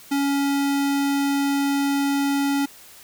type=tone; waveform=square; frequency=280 Hz; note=C#4; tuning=18 cents sharp; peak=-20 dBFS; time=0.11-2.66 s; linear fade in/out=10 ms; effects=white hiss -46 dBFS RMS until 3.03 s